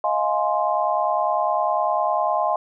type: chord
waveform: sine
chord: F minor seventh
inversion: third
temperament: just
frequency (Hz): 628.6 / 698.5 / 838.1 / 1047.7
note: Eb5 / F5 / Ab5 / C6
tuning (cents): +18 / 0 / +16 / +2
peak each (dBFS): -24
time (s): 0.04-2.56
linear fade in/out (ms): 2
effects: none